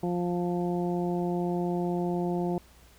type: harmonic tone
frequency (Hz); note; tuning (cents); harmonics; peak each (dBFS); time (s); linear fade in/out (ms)
175.8; F3; +12; 1 / 2 / 3 / 4 / 5; -29 / -30 / -39 / -36 / -41; 0.03-2.58; 2
effects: added 60 Hz sine -56 dBFS peak until 2.98 s + pink hiss -58 dBFS RMS until 2.98 s